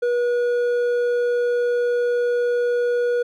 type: tone with hard clipping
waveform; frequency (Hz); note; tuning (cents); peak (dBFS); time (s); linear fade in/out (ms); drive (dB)
sine; 483.7; B4; -36; -19; 0.02-3.23; 10; 5
effects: none